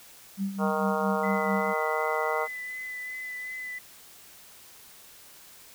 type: tone with tremolo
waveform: sine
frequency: 196 Hz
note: G3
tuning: in tune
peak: -25 dBFS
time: 0.37-1.74 s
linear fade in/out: 50 ms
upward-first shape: sine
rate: 4.5 Hz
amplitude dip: 70%
type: harmonic tone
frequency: 155.56 Hz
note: D#3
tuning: in tune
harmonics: 3 / 4 / 5 / 6 / 7 / 8 / 9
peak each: -31 / -32 / -33 / -34 / -34 / -35 / -36 dBFS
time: 0.58-2.48 s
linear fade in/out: 50 ms
type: tone with vibrato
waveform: sine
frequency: 2008 Hz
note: B6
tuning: 28 cents sharp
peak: -34 dBFS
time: 1.23-3.79 s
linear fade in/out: 10 ms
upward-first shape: triangle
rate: 2.7 Hz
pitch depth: 17 cents each way
effects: white hiss -51 dBFS RMS until 5.74 s